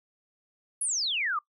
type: exponential sweep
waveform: sine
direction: down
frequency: 10890 to 1140 Hz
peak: -26 dBFS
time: 0.81-1.39 s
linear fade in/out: 5 ms
effects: noise-tail reverb RT60 0.1 s tail -22 dB re dry